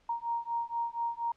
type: beating tone pair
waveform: sine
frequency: 932.3 / 936.5 Hz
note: A#5 / A#5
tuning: 0 / +8 cents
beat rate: 4.2 Hz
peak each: -34 / -34 dBFS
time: 0.09-1.32 s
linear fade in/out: 5 ms
effects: pink hiss -68 dBFS RMS until 1.36 s + low-pass 5000 Hz 12 dB/octave